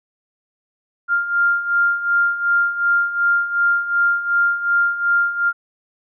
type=beating tone pair; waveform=sine; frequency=1396.9 / 1399.6 Hz; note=F6 / F6; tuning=0 / +3 cents; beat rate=2.7 Hz; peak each=-21 / -16 dBFS; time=1.08-5.53 s; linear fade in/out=50 ms; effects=none